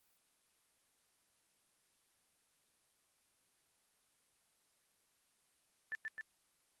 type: tone with echo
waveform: sine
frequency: 1760 Hz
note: A6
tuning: in tune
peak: -37 dBFS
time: 5.92-5.95 s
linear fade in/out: 0 ms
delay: 130 ms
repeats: 2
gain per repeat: -2 dB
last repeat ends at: 6.21 s
effects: white hiss -75 dBFS RMS until 6.8 s + Opus 24 kbps